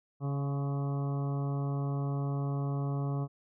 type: harmonic tone with a mistuned harmonic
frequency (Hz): 140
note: C#3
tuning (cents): +18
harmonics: 1 / 2 / 3 / 4 / 5 / 6 / 7 / 8 / 9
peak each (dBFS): -30 / -40 / -43 / -48 / -46 / -51 / -53 / -48 / -55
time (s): 0.2-3.28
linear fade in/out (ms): 50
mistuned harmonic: 7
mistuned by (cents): +67
effects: none